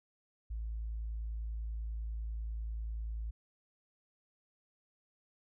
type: tone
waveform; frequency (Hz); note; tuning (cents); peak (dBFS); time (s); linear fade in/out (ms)
sine; 55.1; A1; +3; -35; 0.5-3.31; 10
effects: tanh soft clip ceiling -32 dBFS